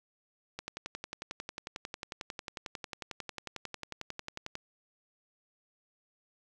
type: click train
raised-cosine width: 0.2 ms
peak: -21 dBFS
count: 45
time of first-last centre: 0.59-4.554 s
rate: 11.1 Hz
effects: none